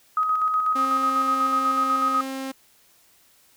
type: tone with tremolo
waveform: sine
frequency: 1260 Hz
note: D#6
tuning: 21 cents sharp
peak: -18 dBFS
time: 0.17-2.21 s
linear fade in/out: 2 ms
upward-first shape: square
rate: 8.1 Hz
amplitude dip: 35%
type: tone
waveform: sawtooth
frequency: 266.7 Hz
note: C4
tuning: 33 cents sharp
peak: -25 dBFS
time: 0.75-2.52 s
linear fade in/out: 10 ms
effects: white hiss -58 dBFS RMS until 3.56 s